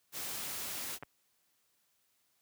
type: noise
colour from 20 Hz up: white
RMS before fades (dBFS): -40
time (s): 0.12-0.99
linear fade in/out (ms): 50
type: clicks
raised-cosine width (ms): 0.5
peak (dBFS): -29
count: 2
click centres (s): 1.026 / 1.033
effects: white hiss -75 dBFS RMS until 2.41 s + high-pass 60 Hz 12 dB/octave